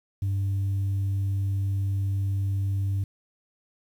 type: tone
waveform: sine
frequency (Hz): 98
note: G2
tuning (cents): 0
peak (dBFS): -21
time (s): 0.22-3.04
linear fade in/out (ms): 5
effects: tanh soft clip ceiling -22 dBFS + 9-bit